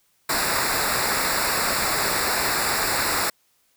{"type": "noise with comb filter", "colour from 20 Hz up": "pink", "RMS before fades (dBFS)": -23, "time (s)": [0.29, 3.3], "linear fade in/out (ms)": 5, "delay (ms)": 0.32, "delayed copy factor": -0.85, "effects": ["white hiss -65 dBFS RMS until 3.76 s"]}